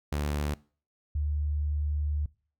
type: tone pair in turn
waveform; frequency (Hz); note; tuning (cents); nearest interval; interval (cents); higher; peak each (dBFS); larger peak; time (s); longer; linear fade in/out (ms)
sawtooth / sine; 73.42 / 74.1; D2 / D2; 0 / +16; unison; 16; second; -24 / -26; first; 0.12-0.54 / 1.15-2.26; second; 5
effects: noise-tail reverb RT60 0.4 s tail -22 dB re dry